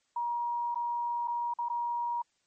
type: tone with dropouts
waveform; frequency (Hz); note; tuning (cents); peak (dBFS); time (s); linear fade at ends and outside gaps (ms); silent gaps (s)
sine; 951; A#5; +34; -29; 0.16-2.22; 5; 0.746-0.756 / 1.275-1.28 / 1.538-1.586 / 1.686-1.698
effects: white hiss -74 dBFS RMS until 2.46 s + MP3 32 kbps